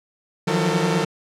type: tone cluster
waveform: sawtooth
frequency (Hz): 159 / 172.8 / 183.1 / 450.6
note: D#3 / F3 / F#3 / A4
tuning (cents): +38 / -18 / -18 / +41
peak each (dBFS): -20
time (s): 0.47-1.05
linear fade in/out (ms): 10
effects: low-pass 8000 Hz 12 dB/octave